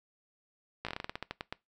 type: slowing click train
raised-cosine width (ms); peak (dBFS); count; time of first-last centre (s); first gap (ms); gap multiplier
0.3; -20; 14; 0.85-1.525; 16; 1.18
effects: noise-tail reverb RT60 0.2 s tail -21 dB re dry